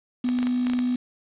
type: tone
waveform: sine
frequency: 248.2 Hz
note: B3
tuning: 9 cents sharp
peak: -21 dBFS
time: 0.24-0.96 s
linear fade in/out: 5 ms
type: clicks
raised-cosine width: 0.3 ms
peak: -17 dBFS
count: 8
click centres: 0.289 / 0.388 / 0.429 / 0.47 / 0.669 / 0.699 / 0.735 / 0.79 s
effects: resampled to 8000 Hz + 7-bit